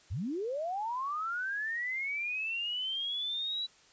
sine linear sweep, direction up, 65.41 to 3951 Hz, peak -32 dBFS, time 0.1-3.67 s, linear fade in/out 20 ms, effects white hiss -61 dBFS RMS until 3.92 s + resampled to 16000 Hz

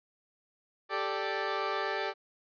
15% pulse chord, G suspended second, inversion none, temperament equal, 392 / 440 / 587.3 Hz, G4 / A4 / D5, 0 / 0 / 0 cents, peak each -28 / -29 / -29 dBFS, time 0.89-2.14 s, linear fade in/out 50 ms, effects resampled to 11025 Hz

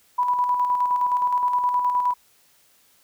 sine tone with tremolo, 986 Hz, B5, 3 cents flat, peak -17 dBFS, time 0.18-2.14 s, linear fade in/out 10 ms, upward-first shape square, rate 9.6 Hz, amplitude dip 40%, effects white hiss -59 dBFS RMS until 3.03 s

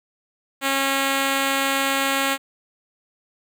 5% pulse tone, 272.8 Hz, C#4, 28 cents flat, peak -8 dBFS, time 0.61-2.38 s, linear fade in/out 50 ms, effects none

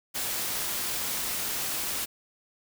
white noise, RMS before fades -31 dBFS, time 0.14-2.06 s, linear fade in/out 20 ms, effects none

